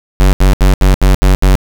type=tone bursts; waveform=square; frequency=47.14 Hz; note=F#1; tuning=33 cents sharp; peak=-5 dBFS; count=7; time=0.2-1.554 s; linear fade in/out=0 ms; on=130 ms; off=74 ms; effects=none